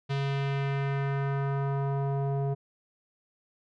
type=tone with low-pass filter sweep; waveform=square; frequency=138.59 Hz; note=C#3; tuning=in tune; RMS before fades=-29 dBFS; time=0.09-2.55 s; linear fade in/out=20 ms; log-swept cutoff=3700 to 630 Hz; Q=1.5; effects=none